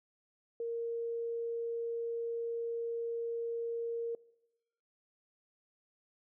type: tone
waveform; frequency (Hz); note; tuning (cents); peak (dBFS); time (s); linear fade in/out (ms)
sine; 464.8; A#4; -5; -34; 0.6-4.15; 2
effects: noise-tail reverb RT60 0.9 s tail -22 dB re dry